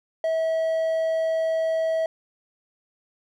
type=tone; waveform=triangle; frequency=647 Hz; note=E5; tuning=32 cents flat; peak=-19 dBFS; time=0.24-2.06 s; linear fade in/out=2 ms; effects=none